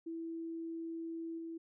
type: tone with level steps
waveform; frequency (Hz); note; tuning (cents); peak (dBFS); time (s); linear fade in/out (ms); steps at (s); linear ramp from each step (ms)
sine; 329.6; E4; 0; -39 / -41; 0.06-1.58; 10; 1.38; 5
effects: none